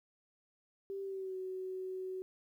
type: tone with pitch glide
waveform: sine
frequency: 392 to 374.1 Hz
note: G4 to F#4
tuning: 0 to +19 cents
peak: -38 dBFS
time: 0.9-2.22 s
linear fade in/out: 0 ms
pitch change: -81 cents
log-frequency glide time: 1.02-1.36 s
effects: 12-bit